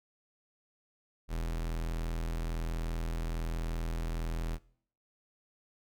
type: tone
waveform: 45% pulse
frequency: 41.2 Hz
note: E1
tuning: in tune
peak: -32 dBFS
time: 1.28-4.59 s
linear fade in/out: 50 ms
effects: noise-tail reverb RT60 0.6 s tail -22 dB re dry